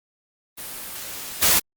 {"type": "noise with level steps", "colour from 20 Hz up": "white", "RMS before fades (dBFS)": [-34, -17], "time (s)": [0.57, 1.6], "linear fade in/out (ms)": 20, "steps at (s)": 1.41, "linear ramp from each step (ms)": 20, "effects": ["Opus 24 kbps"]}